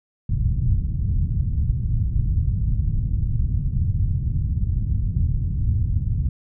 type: low-pass noise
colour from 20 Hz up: white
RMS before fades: -21 dBFS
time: 0.29-6.29 s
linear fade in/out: 5 ms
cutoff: 120 Hz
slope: 24 dB/octave
effects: none